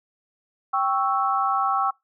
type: chord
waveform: sine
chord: C# diminished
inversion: second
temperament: equal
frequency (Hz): 784 / 1108.7 / 1318.5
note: G5 / C#6 / E6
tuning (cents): 0 / 0 / 0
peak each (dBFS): -24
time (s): 0.73-1.91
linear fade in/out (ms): 10
effects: noise-tail reverb RT60 0.2 s tail -25 dB re dry